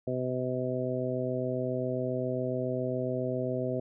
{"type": "harmonic tone", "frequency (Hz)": 127.3, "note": "C3", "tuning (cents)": -47, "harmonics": [1, 2, 3, 4, 5], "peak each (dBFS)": [-35, -35, -35, -35, -35], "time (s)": [0.07, 3.8], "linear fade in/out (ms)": 5, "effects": []}